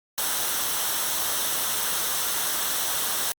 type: noise with comb filter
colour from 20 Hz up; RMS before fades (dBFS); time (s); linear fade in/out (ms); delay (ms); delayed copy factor
white; -26; 0.18-3.32; 0; 0.42; -0.5
effects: Opus 48 kbps